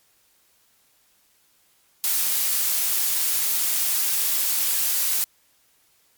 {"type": "noise", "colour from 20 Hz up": "blue", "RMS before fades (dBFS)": -22, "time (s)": [2.04, 5.24], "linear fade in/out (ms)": 0, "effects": ["white hiss -62 dBFS RMS until 6.17 s", "MP3 96 kbps"]}